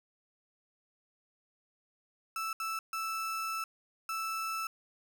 35% pulse tone bursts at uneven times, 1318.5 Hz, E6, in tune, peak -32 dBFS, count 4, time 2.36-2.53 / 2.6-2.79 / 2.93-3.64 / 4.09-4.67 s, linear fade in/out 2 ms, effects none

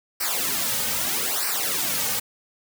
white noise with flanger, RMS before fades -25 dBFS, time 0.2-2.2 s, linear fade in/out 10 ms, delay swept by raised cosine 0.29 to 2.99 ms, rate 0.79 Hz, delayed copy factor -0.85, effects none

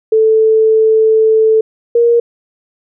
sine tone pair in turn, 440 / 470.4 Hz, A4 / A#4, 0 / +16 cents, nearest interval minor second, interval 116 cents, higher second, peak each -6 dBFS, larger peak neither, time 0.12-1.61 / 1.95-2.2 s, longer first, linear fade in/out 5 ms, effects none

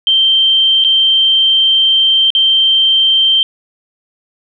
sine tone with dropouts, 3136 Hz, G7, in tune, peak -7 dBFS, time 0.07-3.43 s, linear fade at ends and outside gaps 1 ms, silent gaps 0.84-0.847 / 2.304-2.35 s, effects none

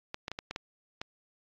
clicks, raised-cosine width 0.2 ms, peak -18 dBFS, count 7, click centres 0.144 / 0.281 / 0.316 / 0.389 / 0.51 / 0.561 / 1.015 s, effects low-pass 5000 Hz 12 dB/octave + AAC 48 kbps

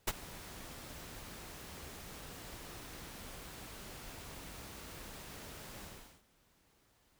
pink noise with ADSR envelope, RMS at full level -30 dBFS, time 0.07-6.23 s, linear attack 11 ms, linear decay 36 ms, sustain -19 dB, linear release 410 ms, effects pink hiss -71 dBFS RMS until 7.19 s

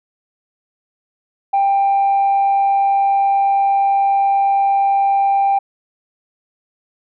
sine tone with amplitude modulation, 791 Hz, G5, 15 cents sharp, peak -9 dBFS, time 1.53-5.59 s, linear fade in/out 10 ms, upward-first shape sine, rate 129 Hz, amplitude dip 25%, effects tanh soft clip ceiling -9 dBFS

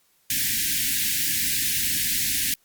white band-stop noise, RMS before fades -24 dBFS, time 0.3-2.54 s, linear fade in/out 2 ms, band 310 to 1600 Hz, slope 96 dB/octave, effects white hiss -64 dBFS RMS until 2.64 s + Opus 48 kbps

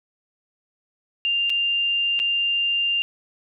sine tone with dropouts, 2794 Hz, F7, in tune, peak -19 dBFS, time 1.25-3.02 s, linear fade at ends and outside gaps 0 ms, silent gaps 1.496-1.501 / 2.192-2.199 s, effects none

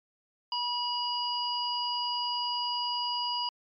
harmonic tone, 970 Hz, B5, 31 cents flat, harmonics 1 / 3 / 5, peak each -32 / -34 / -33 dBFS, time 0.52-3.49 s, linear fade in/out 2 ms, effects MP3 64 kbps

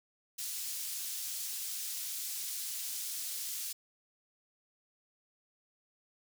pink high-pass noise, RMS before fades -39 dBFS, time 0.38-3.73 s, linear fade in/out 10 ms, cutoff 5500 Hz, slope 12 dB/octave, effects none

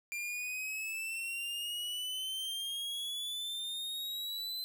45% pulse exponential sweep, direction up, 2381 to 4064 Hz, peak -36 dBFS, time 0.12-4.64 s, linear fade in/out 0 ms, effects 11-bit

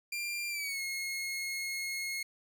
sawtooth tone with pitch glide, 2384 to 2161 Hz, D7 to C#7, +25 to -45 cents, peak -31 dBFS, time 0.12-2.23 s, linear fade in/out 5 ms, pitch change -170 cents, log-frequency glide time 0.49-0.81 s, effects none

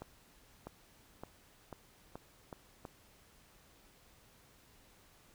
accelerating click train, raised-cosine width 1 ms, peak -30 dBFS, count 7, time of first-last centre 0.02-2.852 s, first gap 650 ms, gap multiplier 0.87, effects pink hiss -64 dBFS RMS until 5.34 s

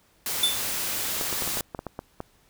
white noise, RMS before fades -29 dBFS, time 0.26-1.61 s, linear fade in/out 2 ms
square tone with exponential decay, 3520 Hz, A7, in tune, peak -17 dBFS, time 0.43-0.66 s, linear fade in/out 5 ms, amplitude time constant 50 ms
clicks, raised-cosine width 1 ms, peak -18 dBFS, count 11, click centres 1.212 / 1.327 / 1.422 / 1.476 / 1.572 / 1.607 / 1.748 / 1.791 / 1.867 / 1.991 / 2.204 s
effects pink hiss -62 dBFS RMS until 2.49 s

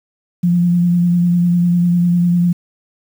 sine tone with vibrato, 174.61 Hz, F3, in tune, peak -10 dBFS, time 0.43-2.53 s, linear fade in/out 10 ms, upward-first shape square, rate 10 Hz, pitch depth 17 cents each way, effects 7-bit

